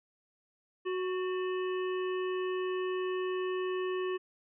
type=harmonic tone with a mistuned harmonic; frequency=370 Hz; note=F#4; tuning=in tune; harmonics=1 / 3 / 5 / 7 / 8; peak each=-31 / -41 / -45 / -48 / -49 dBFS; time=0.85-4.18 s; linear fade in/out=20 ms; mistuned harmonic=5; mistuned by=-46 cents; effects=none